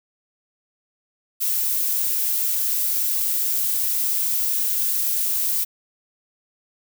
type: noise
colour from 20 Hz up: violet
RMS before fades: -22 dBFS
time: 1.4-5.65 s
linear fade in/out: 20 ms
effects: none